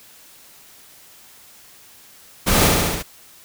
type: noise with echo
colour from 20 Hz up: pink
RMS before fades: -17 dBFS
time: 2.46-2.69 s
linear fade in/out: 20 ms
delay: 68 ms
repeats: 5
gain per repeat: -2 dB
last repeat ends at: 3.03 s
effects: white hiss -47 dBFS RMS until 3.44 s